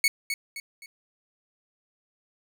sawtooth tone with echo, 2217 Hz, C#7, in tune, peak -15 dBFS, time 0.04-0.08 s, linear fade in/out 2 ms, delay 260 ms, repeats 3, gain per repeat -8 dB, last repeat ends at 0.86 s, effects none

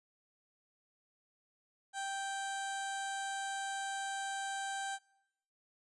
15% pulse tone with notch filter, 784 Hz, G5, in tune, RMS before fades -39 dBFS, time 1.93-4.99 s, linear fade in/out 50 ms, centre 2500 Hz, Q 1.2, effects noise-tail reverb RT60 0.9 s tail -25 dB re dry + resampled to 24000 Hz

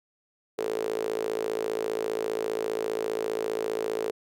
sawtooth tone with high-pass filter, 55 Hz, A1, in tune, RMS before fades -30 dBFS, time 0.58-4.11 s, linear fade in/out 5 ms, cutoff 430 Hz, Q 8.1, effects none

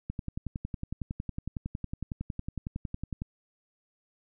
click train, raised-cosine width 5 ms, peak -21 dBFS, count 35, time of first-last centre 0.1-3.219 s, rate 10.9 Hz, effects none

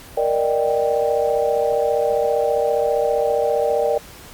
sine chord, Eb major seventh, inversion second, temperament equal, 466.2 / 587.3 / 622.3 / 784 Hz, Bb4 / D5 / Eb5 / G5, 0 / 0 / 0 / 0 cents, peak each -20 / -20 / -25 / -24 dBFS, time 0.17-3.98 s, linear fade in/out 5 ms, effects pink hiss -41 dBFS RMS until 4.33 s + Opus 48 kbps

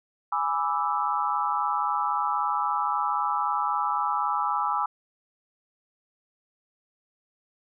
sine chord, E dominant seventh, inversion first, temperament equal, 830.6 / 987.8 / 1174.7 / 1318.5 Hz, G#5 / B5 / D6 / E6, 0 / 0 / 0 / 0 cents, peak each -29 dBFS, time 0.32-4.86 s, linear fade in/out 5 ms, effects none

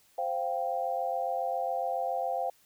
sine chord, C suspended fourth, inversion none, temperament just, 523.3 / 697.7 / 784.9 Hz, C5 / F5 / G5, 0 / -2 / +2 cents, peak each -34 / -32 / -33 dBFS, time 0.18-2.5 s, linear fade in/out 5 ms, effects white hiss -64 dBFS RMS until 2.65 s

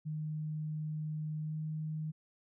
sine tone with pitch glide, 154 to 155.52 Hz, D#3 to D#3, -17 to 0 cents, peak -35 dBFS, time 0.05-2.12 s, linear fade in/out 20 ms, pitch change +17 cents, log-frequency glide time 1.42-1.56 s, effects none

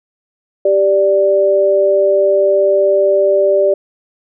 sine tone pair together, 392 / 587.3 Hz, G4 / D5, 0 / 0 cents, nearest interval perfect fifth, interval 700 cents, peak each -13 / -10 dBFS, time 0.65-3.74 s, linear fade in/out 5 ms, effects none

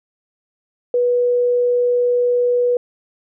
sine tone, 488.5 Hz, B4, 19 cents flat, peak -13 dBFS, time 0.94-2.77 s, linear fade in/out 2 ms, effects none

